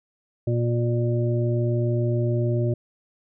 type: harmonic tone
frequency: 119.1 Hz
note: A#2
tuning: 38 cents sharp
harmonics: 1 / 2 / 3 / 5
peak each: -21 / -32 / -27 / -31 dBFS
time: 0.47-2.74 s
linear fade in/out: 5 ms
effects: none